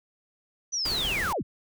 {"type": "linear sweep", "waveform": "sine", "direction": "down", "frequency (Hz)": [6050, 35.84], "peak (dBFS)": -26, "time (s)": [0.72, 1.43], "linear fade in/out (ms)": 20}
{"type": "noise", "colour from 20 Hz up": "pink", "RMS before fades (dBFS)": -34, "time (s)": [0.85, 1.33], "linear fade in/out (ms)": 5}
{"effects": []}